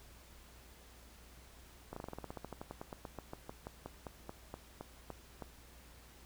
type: slowing click train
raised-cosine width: 1 ms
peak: -29 dBFS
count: 28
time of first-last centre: 1.93-5.423 s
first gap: 34 ms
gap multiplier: 1.09
effects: added 60 Hz sine -59 dBFS peak until 6.25 s + pink hiss -60 dBFS RMS until 6.25 s